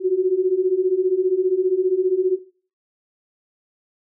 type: beating tone pair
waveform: sine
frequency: 361 / 376 Hz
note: F#4 / F#4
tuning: -43 / +28 cents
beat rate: 15 Hz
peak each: -21 / -18 dBFS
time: 0-2.39 s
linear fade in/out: 50 ms
effects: noise-tail reverb RT60 0.4 s tail -18 dB re dry